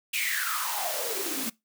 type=noise with high-pass filter sweep; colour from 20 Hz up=white; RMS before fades=-30 dBFS; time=0.13-1.5 s; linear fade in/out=10 ms; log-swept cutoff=2600 to 220 Hz; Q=9.8; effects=noise-tail reverb RT60 0.2 s tail -22 dB re dry